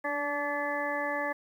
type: harmonic tone with a mistuned harmonic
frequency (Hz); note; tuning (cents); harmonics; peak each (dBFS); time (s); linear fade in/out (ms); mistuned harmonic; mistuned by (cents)
288.7; D4; -30; 1 / 2 / 3 / 4 / 6 / 7; -39 / -34 / -36 / -38 / -34 / -39; 0.04-1.33; 10; 1; +21
effects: 10-bit